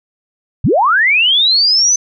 sine linear sweep, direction up, 69.3 to 6160 Hz, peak -8 dBFS, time 0.64-1.96 s, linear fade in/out 5 ms, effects none

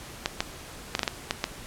clicks, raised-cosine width 0.2 ms, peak -7 dBFS, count 8, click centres 0.259 / 0.405 / 0.951 / 0.993 / 1.032 / 1.078 / 1.309 / 1.441 s, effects pink hiss -43 dBFS RMS until 1.66 s + low-pass 12000 Hz 12 dB/octave

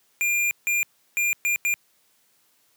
square tone bursts at uneven times, 2400 Hz, D7, 37 cents sharp, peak -21 dBFS, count 5, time 0.21-0.51 / 0.67-0.83 / 1.17-1.33 / 1.45-1.56 / 1.65-1.74 s, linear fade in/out 0 ms, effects white hiss -64 dBFS RMS until 2.76 s + high-pass 100 Hz 12 dB/octave

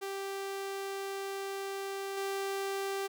sawtooth tone with level steps, 392 Hz, G4, in tune, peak -32 / -29 dBFS, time 0.01-3.08 s, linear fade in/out 20 ms, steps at 2.17 s, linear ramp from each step 5 ms, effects none

